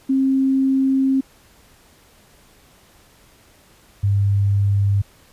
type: tone pair in turn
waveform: sine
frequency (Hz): 267.2 / 100.09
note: C4 / G2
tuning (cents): +36 / +37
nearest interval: octave + perfect fourth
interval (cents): 1699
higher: first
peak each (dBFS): -14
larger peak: neither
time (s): 0.09-1.21 / 4.03-5.02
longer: first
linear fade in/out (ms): 10
effects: pink hiss -52 dBFS RMS until 5.32 s + resampled to 32000 Hz